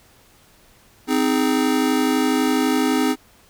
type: chord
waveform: square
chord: Ab major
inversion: first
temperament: just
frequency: 259.6 / 311.5 / 415.3 Hz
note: C4 / Eb4 / Ab4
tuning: -13 / +2 / 0 cents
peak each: -20 / -22 / -25 dBFS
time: 1.07-3.16 s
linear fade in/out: 50 ms
effects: pink hiss -53 dBFS RMS until 3.49 s